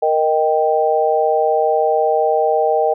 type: chord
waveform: sine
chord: Eb major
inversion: second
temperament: equal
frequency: 466.2 / 622.3 / 784 Hz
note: Bb4 / Eb5 / G5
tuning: 0 / 0 / 0 cents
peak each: -17 dBFS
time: 0.02-2.94 s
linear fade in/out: 10 ms
effects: none